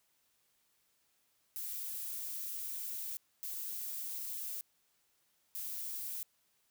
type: noise bursts at uneven times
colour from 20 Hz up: violet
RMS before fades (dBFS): -41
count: 3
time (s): 1.56-3.17 / 3.43-4.61 / 5.55-6.23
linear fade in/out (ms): 0
effects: white hiss -75 dBFS RMS until 6.7 s